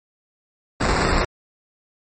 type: noise with sample-and-hold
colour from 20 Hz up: pink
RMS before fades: -19 dBFS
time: 0.8-1.25 s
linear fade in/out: 10 ms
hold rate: 3150 Hz
effects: MP3 32 kbps